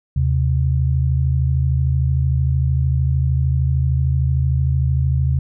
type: tone pair together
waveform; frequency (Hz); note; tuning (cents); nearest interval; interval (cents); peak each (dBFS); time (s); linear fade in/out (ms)
sine; 78.2 / 131.4; D#2 / C3; +9 / +8; major sixth; 899; -17; 0.16-5.39; 5
effects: none